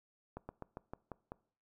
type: slowing click train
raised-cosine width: 1 ms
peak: -29 dBFS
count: 7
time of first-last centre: 0.37-1.32 s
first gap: 120 ms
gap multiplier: 1.11
effects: noise-tail reverb RT60 0.5 s tail -22 dB re dry